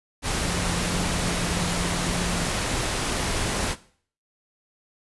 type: tone in noise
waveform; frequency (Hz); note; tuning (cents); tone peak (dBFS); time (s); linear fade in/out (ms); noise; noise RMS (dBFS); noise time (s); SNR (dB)
sine; 174.61; F3; 0; -29; 0.37-2.48; 50; pink; -26; 0.22-3.76; -6
effects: noise-tail reverb RT60 0.5 s tail -17 dB re dry + resampled to 24000 Hz